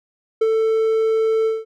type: tone with ADSR envelope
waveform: triangle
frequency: 443.8 Hz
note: A4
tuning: 15 cents sharp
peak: -10 dBFS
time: 0.41-1.65 s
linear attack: 8 ms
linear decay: 37 ms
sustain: -3 dB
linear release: 190 ms
effects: none